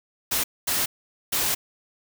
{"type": "noise bursts at uneven times", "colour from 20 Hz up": "white", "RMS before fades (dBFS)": -24, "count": 3, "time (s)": [[0.31, 0.44], [0.67, 0.86], [1.32, 1.55]], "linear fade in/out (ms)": 10, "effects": []}